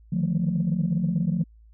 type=tone cluster; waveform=sine; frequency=152 / 160.5 / 176.8 / 220.1 Hz; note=D#3 / E3 / F3 / A3; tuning=-40 / -46 / +22 / +1 cents; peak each=-28 / -28 / -23 / -29 dBFS; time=0.12-1.44 s; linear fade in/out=10 ms; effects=tanh soft clip ceiling -15 dBFS + added 55 Hz sine -49 dBFS peak until 1.73 s